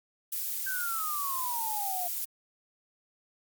violet noise, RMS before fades -33 dBFS, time 0.32-2.25 s, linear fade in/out 5 ms
sine exponential sweep, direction down, 1568 to 700 Hz, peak -33 dBFS, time 0.66-2.08 s, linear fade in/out 10 ms
effects Opus 48 kbps

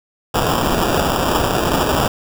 white noise with sample-and-hold, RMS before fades -17 dBFS, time 0.34-2.08 s, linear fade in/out 5 ms, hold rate 2100 Hz, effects none

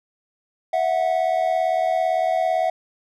triangle tone pair together, 656.2 / 734 Hz, E5 / F#5, -8 / -14 cents, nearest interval major second, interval 194 cents, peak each -19 dBFS, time 0.73-2.7 s, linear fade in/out 5 ms, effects none

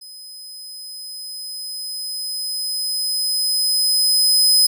sawtooth tone with level ramp, 5040 Hz, D#8, 21 cents sharp, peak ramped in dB -34 to -8 dBFS, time 0.01-4.67 s, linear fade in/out 10 ms, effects none

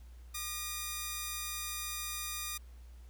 5% pulse tone pair together, 1213.9 / 1901 Hz, D#6 / A#6, -43 / +33 cents, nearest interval minor sixth, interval 776 cents, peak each -26 / -34 dBFS, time 0.34-2.58 s, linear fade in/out 10 ms, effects added 60 Hz sine -49 dBFS peak until 3.09 s + pink hiss -67 dBFS RMS until 3.09 s

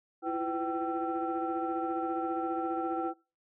sine tone cluster, 332.3 / 347.1 / 502 / 773 / 1342 Hz, E4 / F4 / B4 / G5 / E6, +14 / -11 / +28 / -24 / +31 cents, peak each -33 / -40 / -39 / -33 / -39 dBFS, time 0.22-3.14 s, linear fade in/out 50 ms, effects noise-tail reverb RT60 0.3 s tail -21 dB re dry + tanh soft clip ceiling -22 dBFS

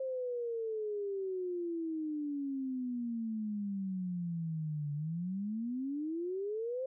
sine exponential two-way sweep, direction down then up, 532 to 144.2 to 532 Hz, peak -34 dBFS, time 0-6.86 s, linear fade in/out 5 ms, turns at 4.93 s, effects none

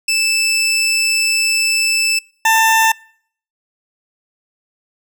20% pulse tone pair in turn, 2637 / 892.5 Hz, E7 / A5, 0 / +24 cents, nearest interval octave + perfect fifth, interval 1876 cents, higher first, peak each -9 / -5 dBFS, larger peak second, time 0.08-2.19 / 2.45-2.92 s, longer first, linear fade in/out 5 ms, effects noise-tail reverb RT60 0.6 s tail -26 dB re dry

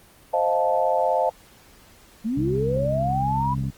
sine chord, F dominant seventh, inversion second, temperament equal with one note detuned, 523.3 / 622.3 / 698.5 / 875.4 Hz, C5 / Eb5 / F5 / A5, 0 / 0 / 0 / -9 cents, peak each -24 dBFS, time 0.33-1.3 s, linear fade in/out 10 ms
sine linear sweep, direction up, 205.8 to 999 Hz, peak -22 dBFS, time 2.24-3.55 s, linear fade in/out 20 ms
harmonic tone, 67.2 Hz, C2, 47 cents sharp, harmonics 1 / 2 / 3 / 4, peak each -33 / -25 / -31 / -37 dBFS, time 2.36-3.71 s, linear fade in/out 20 ms
effects pink hiss -52 dBFS RMS until 3.77 s + Opus 24 kbps

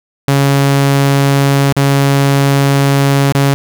sawtooth tone with dropouts, 139.1 Hz, C#3, 6 cents sharp, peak -4 dBFS, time 0.28-3.54 s, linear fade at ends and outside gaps 0 ms, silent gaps 1.726-1.766 / 3.323-3.349 s, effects none

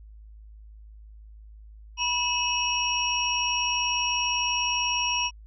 sine tone cluster, 974 / 2585 / 2922 / 5600 Hz, B5 / E7 / F#7 / F8, -24 / -34 / -22 / +4 cents, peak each -29 dBFS, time 1.97-5.31 s, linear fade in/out 50 ms, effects added 53 Hz sine -44 dBFS peak until 5.46 s

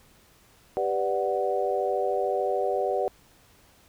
sine chord, G major seventh, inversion none, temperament equal, 392 / 493.9 / 587.3 / 740 Hz, G4 / B4 / D5 / F#5, 0 / 0 / 0 / 0 cents, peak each -29 dBFS, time 0.77-3.08 s, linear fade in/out 0 ms, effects pink hiss -58 dBFS RMS until 3.88 s

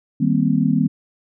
sine chord, C minor seventh, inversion first, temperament just, 156.98 / 196.22 / 235.5 / 261.6 Hz, Eb3 / G3 / Bb3 / C4, +16 / +2 / +18 / 0 cents, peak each -20 dBFS, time 0.2-0.88 s, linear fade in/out 10 ms, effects none

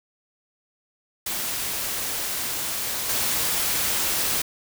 white noise with level steps, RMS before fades -28 / -24 dBFS, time 1.26-4.42 s, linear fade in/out 5 ms, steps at 3.09 s, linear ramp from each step 2 ms, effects none

